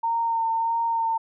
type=tone with vibrato; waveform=sine; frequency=915 Hz; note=A#5; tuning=32 cents flat; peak=-21 dBFS; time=0.03-1.18 s; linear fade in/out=10 ms; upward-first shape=sine; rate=1.6 Hz; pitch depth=18 cents each way; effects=none